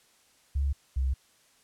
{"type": "tone pair in turn", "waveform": "sine", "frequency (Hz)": [69.7, 65.79], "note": ["C#2", "C2"], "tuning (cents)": [10, 10], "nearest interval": "minor second", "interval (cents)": 100, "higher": "first", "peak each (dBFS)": -24, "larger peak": "neither", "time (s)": [[0.55, 0.73], [0.96, 1.14]], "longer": "neither", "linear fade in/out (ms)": 10, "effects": ["white hiss -63 dBFS RMS until 1.63 s", "low-pass 10000 Hz 12 dB/octave"]}